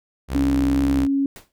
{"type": "tone with vibrato", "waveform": "sawtooth", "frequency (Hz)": 65.41, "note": "C2", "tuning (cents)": 0, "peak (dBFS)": -19, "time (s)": [0.28, 1.08], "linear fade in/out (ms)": 50, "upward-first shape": "square", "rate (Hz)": 2.1, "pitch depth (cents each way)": 19}
{"type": "tone with pitch glide", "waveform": "sine", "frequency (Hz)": [280, 276], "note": ["C#4", "C#4"], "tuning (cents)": [18, -7], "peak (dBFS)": -17, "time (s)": [0.35, 1.26], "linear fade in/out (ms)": 2, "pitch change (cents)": -25, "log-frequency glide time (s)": [0.88, 1.06]}
{"type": "noise with exponential decay", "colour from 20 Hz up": "pink", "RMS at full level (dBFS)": -36, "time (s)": [1.36, 1.52], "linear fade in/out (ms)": 1, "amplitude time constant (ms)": 33}
{"effects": []}